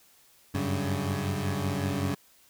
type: tone cluster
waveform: 20% pulse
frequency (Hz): 93.3 / 98.6 / 140.2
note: F#2 / G2 / C#3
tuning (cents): +15 / +11 / +20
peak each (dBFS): -27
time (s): 0.54-2.15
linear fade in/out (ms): 10
effects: white hiss -60 dBFS RMS until 2.49 s